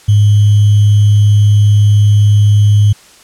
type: tone with sample-and-hold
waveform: sine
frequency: 103.83 Hz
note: G#2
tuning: in tune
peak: -4 dBFS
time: 0.08-2.93 s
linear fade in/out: 10 ms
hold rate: 3150 Hz
effects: white hiss -41 dBFS RMS until 3.23 s + low-pass 9000 Hz 12 dB/octave